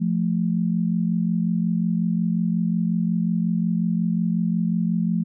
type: tone pair together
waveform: sine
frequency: 173.57 / 219.1 Hz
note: F3 / A3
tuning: -10 / -7 cents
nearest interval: major third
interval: 403 cents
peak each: -21 / -23 dBFS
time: 0-5.24 s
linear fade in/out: 20 ms
effects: none